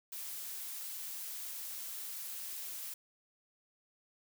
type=noise; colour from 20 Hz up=blue; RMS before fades=-43 dBFS; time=0.12-2.94 s; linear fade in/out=5 ms; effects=none